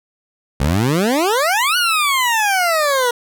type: exponential two-way sweep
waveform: 20% pulse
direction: up then down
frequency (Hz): 63.6 to 1483 to 473.2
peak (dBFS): -9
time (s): 0.6-3.11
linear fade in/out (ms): 5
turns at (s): 1.77
effects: none